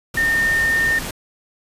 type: tone in noise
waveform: sine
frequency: 1821 Hz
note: A#6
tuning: 41 cents flat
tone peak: -15 dBFS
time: 0.17-0.99 s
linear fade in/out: 5 ms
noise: pink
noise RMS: -28 dBFS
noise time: 0.14-1.11 s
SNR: +10 dB
effects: resampled to 32000 Hz